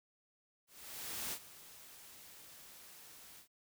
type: noise with ADSR envelope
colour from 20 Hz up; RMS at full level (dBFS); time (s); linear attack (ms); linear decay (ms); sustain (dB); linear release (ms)
white; -40; 0.67-3.48; 650; 67; -16; 95
effects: none